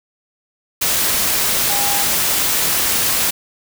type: tone in noise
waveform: sine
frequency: 808 Hz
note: G#5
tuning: 48 cents flat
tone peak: -24 dBFS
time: 1.69-2.04 s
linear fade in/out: 10 ms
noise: white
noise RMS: -17 dBFS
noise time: 0.81-3.31 s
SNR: -10 dB
effects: none